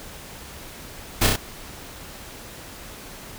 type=noise with echo; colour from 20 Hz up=pink; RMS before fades=-18 dBFS; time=1.21-1.27 s; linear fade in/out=10 ms; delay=31 ms; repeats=3; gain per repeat=-2 dB; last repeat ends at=1.363 s; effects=pink hiss -40 dBFS RMS until 3.38 s